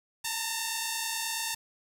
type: tone pair together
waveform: 5% pulse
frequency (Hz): 888.8 / 918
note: A5 / A#5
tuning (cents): +17 / -27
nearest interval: minor second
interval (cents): 56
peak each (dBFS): -22 / -21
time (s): 0.24-1.55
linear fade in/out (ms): 10
effects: 8-bit